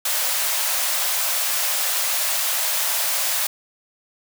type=high-pass noise; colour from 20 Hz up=white; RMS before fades=-22 dBFS; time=0.05-3.47 s; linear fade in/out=5 ms; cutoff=520 Hz; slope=96 dB/octave; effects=none